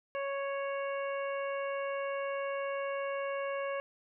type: harmonic tone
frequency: 554.4 Hz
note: C#5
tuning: in tune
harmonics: 1 / 2 / 3 / 4 / 5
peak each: -34 / -40 / -44 / -46 / -48 dBFS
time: 0.15-3.8 s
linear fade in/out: 0 ms
effects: none